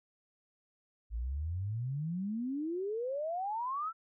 sine exponential sweep, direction up, 52.9 to 1364 Hz, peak -33 dBFS, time 1.1-3.93 s, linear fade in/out 50 ms, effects none

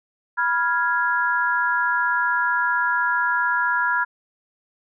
sine chord, F diminished, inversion second, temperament equal with one note detuned, 979.8 / 1396.9 / 1661.2 Hz, Cb6 / F6 / Ab6, -14 / 0 / 0 cents, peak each -23 / -22 / -23 dBFS, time 0.37-4.05 s, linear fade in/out 20 ms, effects none

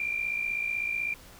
sine tone pair together, 2332 / 2388 Hz, D7 / D7, -13 / +28 cents, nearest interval unison, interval 41 cents, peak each -34 / -29 dBFS, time 0-1.14 s, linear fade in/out 2 ms, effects pink hiss -51 dBFS RMS until 1.39 s

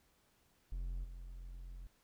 triangle tone with level steps, 43.96 Hz, F1, 12 cents sharp, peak -36 / -44 dBFS, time 0.72-1.87 s, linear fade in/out 0 ms, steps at 1.04 s, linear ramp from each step 5 ms, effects pink hiss -73 dBFS RMS until 2.03 s

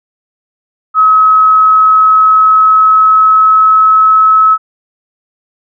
sine tone with pitch glide, 1280 to 1292.6 Hz, D#6 to E6, +49 to -34 cents, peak -3 dBFS, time 0.94-4.58 s, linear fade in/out 50 ms, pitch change +17 cents, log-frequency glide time 1.1-4.36 s, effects none

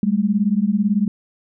sine beating tone pair, 196.6 / 214.6 Hz, G3 / A3, +5 / -43 cents, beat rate 18 Hz, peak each -18 dBFS, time 0.03-1.08 s, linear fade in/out 2 ms, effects none

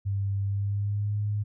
sine tone with pitch glide, 99 to 103.98 Hz, G2 to G#2, +18 to +3 cents, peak -25 dBFS, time 0.05-1.44 s, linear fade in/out 20 ms, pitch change +85 cents, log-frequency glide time 0.43-1.16 s, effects none

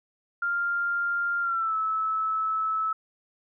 sine tone with pitch glide, 1396.9 to 1303.4 Hz, F6 to E6, 0 to -20 cents, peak -24 dBFS, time 0.42-2.93 s, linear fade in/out 5 ms, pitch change -120 cents, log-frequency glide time 1.41-1.75 s, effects none

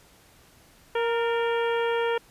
harmonic tone with a mistuned harmonic, 466.2 Hz, A#4, in tune, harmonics 1 / 2 / 3 / 4 / 5 / 6 / 7, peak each -24 / -30 / -34 / -36 / -38 / -40 / -41 dBFS, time 0.95-2.18 s, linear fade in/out 5 ms, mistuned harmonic 4, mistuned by -47 cents, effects pink hiss -56 dBFS RMS until 2.3 s + resampled to 32000 Hz

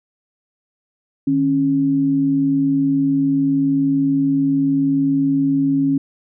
sine tone pair together, 154.5 / 275.3 Hz, D#3 / C#4, -12 / -12 cents, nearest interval minor seventh, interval 1000 cents, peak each -24 / -14 dBFS, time 1.27-5.98 s, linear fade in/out 5 ms, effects none

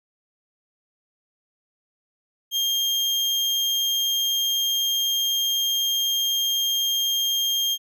35% pulse tone, 3212 Hz, G7, 41 cents sharp, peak -19 dBFS, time 2.51-7.78 s, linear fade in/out 50 ms, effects none

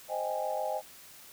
sine chord, Ab major seventh, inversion first, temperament equal, 523.3 / 622.3 / 784 / 830.6 Hz, C5 / Eb5 / G5 / Ab5, 0 / 0 / 0 / 0 cents, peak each -37 / -34 / -37 / -36 dBFS, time 0.08-0.82 s, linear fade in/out 50 ms, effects white hiss -52 dBFS RMS until 1.32 s

